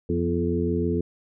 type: harmonic tone with a mistuned harmonic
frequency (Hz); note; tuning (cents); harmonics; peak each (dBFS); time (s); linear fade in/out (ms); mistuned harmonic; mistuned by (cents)
86.3; F2; -20; 1 / 2 / 3 / 4 / 5; -28 / -28 / -28 / -28 / -28; 0.09-1.01; 5; 3; -52
effects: none